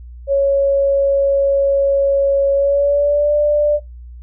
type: tone with pitch glide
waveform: sine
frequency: 554.4 to 590.8 Hz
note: C#5 to D5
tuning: 0 to +10 cents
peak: -11 dBFS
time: 0.27-3.8 s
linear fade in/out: 50 ms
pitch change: +110 cents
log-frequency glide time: 2.53-3.34 s
effects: noise-tail reverb RT60 0.2 s tail -22 dB re dry + added 60 Hz sine -32 dBFS peak until 4.22 s